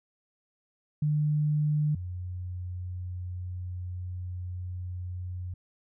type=tone pair in turn; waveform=sine; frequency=150 / 90.17 Hz; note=D3 / F#2; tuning=+37 / -44 cents; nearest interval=major sixth; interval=881 cents; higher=first; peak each=-23 / -33 dBFS; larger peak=first; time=1.02-1.95 / 1.95-5.54 s; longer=second; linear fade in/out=5 ms; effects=none